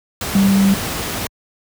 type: tone in noise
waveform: sine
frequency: 196 Hz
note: G3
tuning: in tune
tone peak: -10 dBFS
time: 0.35-0.74 s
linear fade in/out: 2 ms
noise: pink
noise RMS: -23 dBFS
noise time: 0.21-1.27 s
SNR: +10 dB
effects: high-pass 60 Hz 12 dB/octave